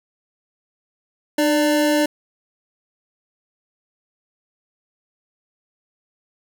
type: tone pair together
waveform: square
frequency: 301.9 / 586.9 Hz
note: D4 / D5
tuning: +48 / -1 cents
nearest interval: octave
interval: 1151 cents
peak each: -18 / -20 dBFS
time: 1.38-2.06 s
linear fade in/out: 5 ms
effects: none